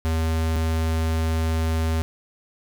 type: tone pair in turn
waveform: square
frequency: 80.7 / 80.7 Hz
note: E2 / E2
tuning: -36 / -36 cents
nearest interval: unison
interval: 0 cents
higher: neither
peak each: -21 dBFS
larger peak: neither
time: 0.05-0.56 / 0.56-2.02 s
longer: second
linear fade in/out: 0 ms
effects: none